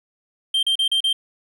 triangle tone bursts, 3159 Hz, G7, 13 cents sharp, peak -15 dBFS, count 5, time 0.54-1.13 s, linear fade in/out 5 ms, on 90 ms, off 35 ms, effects none

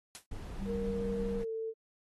white noise with exponential decay, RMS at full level -41 dBFS, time 0.15-0.26 s, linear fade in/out 0 ms, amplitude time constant 23 ms
brown noise, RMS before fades -41 dBFS, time 0.31-1.44 s, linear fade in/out 5 ms
sine tone, 196 Hz, G3, in tune, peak -36 dBFS, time 0.58-1.45 s, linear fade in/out 50 ms
sine tone with pitch glide, 467.4 to 446.3 Hz, A#4 to A4, +5 to +25 cents, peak -34 dBFS, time 0.65-1.74 s, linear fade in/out 50 ms, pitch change -80 cents, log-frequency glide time 1.39-1.49 s
effects AAC 32 kbps

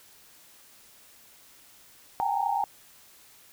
sine tone cluster, 766 / 800 / 830 / 922 Hz, G5 / G5 / G#5 / A#5, -40 / +35 / -1 / -19 cents, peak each -32 / -30 / -30 / -29 dBFS, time 2.2-2.64 s, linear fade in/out 0 ms, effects white hiss -55 dBFS RMS until 3.52 s

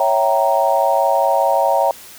sine chord, C# diminished seventh, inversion none, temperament equal with one note detuned, 554.4 / 659.3 / 771.4 / 932.3 Hz, C#5 / E5 / G5 / Bb5, 0 / 0 / -28 / 0 cents, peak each -18 dBFS, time 0-1.91 s, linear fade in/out 2 ms, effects white hiss -39 dBFS RMS until 2.18 s

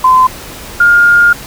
sine tone pair in turn, 1026 / 1414.7 Hz, C6 / F6, -34 / +22 cents, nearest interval tritone, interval 556 cents, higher second, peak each -3 dBFS, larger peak neither, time 0.04-0.27 / 0.8-1.33 s, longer second, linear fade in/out 5 ms, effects pink hiss -28 dBFS RMS until 1.46 s

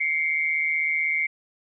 sine tone pair together, 2107 / 2263 Hz, C7 / C#7, +12 / +35 cents, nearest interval minor second, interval 123 cents, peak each -23 / -26 dBFS, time 0-1.27 s, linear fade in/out 10 ms, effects none

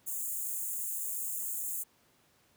white high-pass noise, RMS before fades -36 dBFS, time 0.06-1.84 s, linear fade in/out 20 ms, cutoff 6700 Hz, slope 96 dB/octave, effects pink hiss -67 dBFS RMS until 2.56 s + high-pass 100 Hz 12 dB/octave

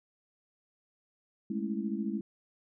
sine chord, A major seventh, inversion third, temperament just, 206.2 / 220 / 275 / 330 Hz, G#3 / A3 / C#4 / E4, -12 / 0 / -14 / +2 cents, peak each -34 / -36 / -40 / -38 dBFS, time 1.5-2.21 s, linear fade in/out 5 ms, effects none

